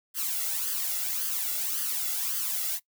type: noise with flanger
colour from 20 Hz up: blue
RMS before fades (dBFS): -30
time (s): 0.14-2.8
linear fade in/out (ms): 50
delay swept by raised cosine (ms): 0.63 to 1.49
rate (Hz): 1.8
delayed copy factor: +0.7
effects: noise-tail reverb RT60 0.1 s tail -20 dB re dry